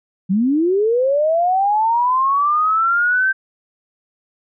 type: linear sweep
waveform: sine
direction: up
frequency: 177.7 to 1568 Hz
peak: -13 dBFS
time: 0.29-3.33 s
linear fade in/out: 20 ms
effects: none